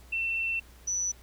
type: tone pair in turn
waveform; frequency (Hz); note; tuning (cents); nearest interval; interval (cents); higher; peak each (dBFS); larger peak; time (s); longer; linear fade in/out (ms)
sine; 2692 / 5943; E7 / F#8; +36 / +7; octave + major second; 1371; second; -27; neither; 0.12-0.6 / 0.87-1.12; first; 10
effects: added 60 Hz sine -51 dBFS peak until 1.22 s + pink hiss -57 dBFS RMS until 1.22 s